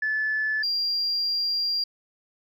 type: tone pair in turn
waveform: sine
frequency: 1735 / 4768 Hz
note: A6 / D8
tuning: -25 / +25 cents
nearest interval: octave + tritone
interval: 1750 cents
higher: second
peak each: -22 dBFS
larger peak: neither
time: 0.02-0.63 / 0.63-1.84 s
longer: second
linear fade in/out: 5 ms
effects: tanh soft clip ceiling -18 dBFS